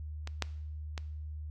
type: clicks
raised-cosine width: 0.2 ms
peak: -23 / -13 / -21 dBFS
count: 3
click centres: 0.274 / 0.423 / 0.978 s
effects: noise-tail reverb RT60 0.7 s tail -19 dB re dry + added 76 Hz sine -38 dBFS peak until 1.5 s